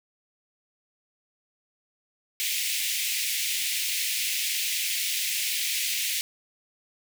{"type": "high-pass noise", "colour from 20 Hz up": "pink", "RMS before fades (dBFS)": -28, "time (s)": [2.4, 6.21], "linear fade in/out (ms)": 0, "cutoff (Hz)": 2100, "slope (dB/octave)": 48, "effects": []}